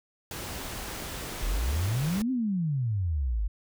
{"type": "noise", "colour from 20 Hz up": "pink", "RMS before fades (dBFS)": -37, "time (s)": [0.31, 2.22], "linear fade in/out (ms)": 2}
{"type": "exponential two-way sweep", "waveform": "sine", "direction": "up then down", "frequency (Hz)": [36.71, 266.4, 47.29], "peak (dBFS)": -25, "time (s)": [1.42, 3.48], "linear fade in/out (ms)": 10, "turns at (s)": 2.31}
{"effects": []}